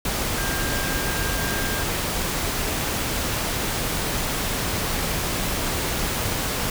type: tone in noise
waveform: sine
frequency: 1600 Hz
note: G6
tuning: 35 cents sharp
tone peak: -31 dBFS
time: 0.38-1.83 s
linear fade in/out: 2 ms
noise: pink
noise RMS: -25 dBFS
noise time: 0.05-6.7 s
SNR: -9 dB
effects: none